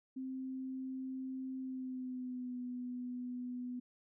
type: tone with pitch glide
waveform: sine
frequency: 261.6 to 247.9 Hz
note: C4 to B3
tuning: 0 to +7 cents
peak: -39 dBFS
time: 0.16-3.8 s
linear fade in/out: 10 ms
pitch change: -93 cents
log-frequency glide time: 1.59-2.57 s
effects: none